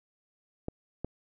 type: clicks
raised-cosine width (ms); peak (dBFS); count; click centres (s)
2; -20; 2; 0.684 / 1.046
effects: none